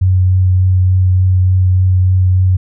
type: tone with vibrato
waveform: sine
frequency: 92.5 Hz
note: F#2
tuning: in tune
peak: -7 dBFS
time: 0.01-2.57 s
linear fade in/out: 10 ms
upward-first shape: triangle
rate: 3.4 Hz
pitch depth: 14 cents each way
effects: none